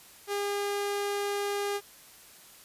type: tone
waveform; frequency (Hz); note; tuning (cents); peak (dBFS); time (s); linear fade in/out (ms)
sawtooth; 405.3; G#4; -42; -25; 0.27-1.81; 50
effects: white hiss -53 dBFS RMS until 2.64 s + resampled to 32000 Hz